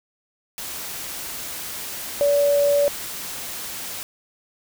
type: tone in noise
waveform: sine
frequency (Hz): 573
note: D5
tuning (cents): -43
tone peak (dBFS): -15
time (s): 2.21-2.88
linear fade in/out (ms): 0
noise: white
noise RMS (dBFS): -32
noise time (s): 0.58-4.03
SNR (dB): +14
effects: none